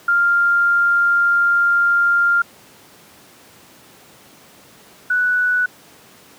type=tone pair in turn; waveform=sine; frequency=1396.9 / 1480 Hz; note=F6 / F#6; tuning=0 / 0 cents; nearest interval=minor second; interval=100 cents; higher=second; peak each=-12 / -14 dBFS; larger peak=first; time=0.08-2.42 / 5.1-5.66 s; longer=first; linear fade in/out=5 ms; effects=pink hiss -46 dBFS RMS until 6.38 s + high-pass 150 Hz 12 dB/octave